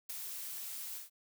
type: noise with ADSR envelope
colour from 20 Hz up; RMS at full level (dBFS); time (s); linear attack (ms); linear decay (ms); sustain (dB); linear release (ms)
blue; -38; 0.09-1.1; 11; 8; -5; 140
effects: none